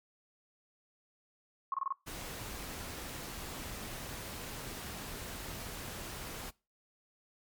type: tone bursts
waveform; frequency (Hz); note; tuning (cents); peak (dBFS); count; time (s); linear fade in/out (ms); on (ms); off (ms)
sine; 1084; C#6; -39; -30; 5; 1.72-1.925; 2; 21; 25
type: noise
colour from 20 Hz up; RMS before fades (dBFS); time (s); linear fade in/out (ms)
pink; -43; 2.06-6.51; 20
effects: noise-tail reverb RT60 0.3 s tail -23 dB re dry + MP3 96 kbps